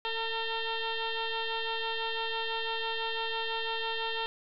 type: tone with frequency modulation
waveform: sine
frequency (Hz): 1362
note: F6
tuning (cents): -44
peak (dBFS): -30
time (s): 0.05-4.26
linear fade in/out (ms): 0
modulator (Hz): 453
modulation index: 5.2
effects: none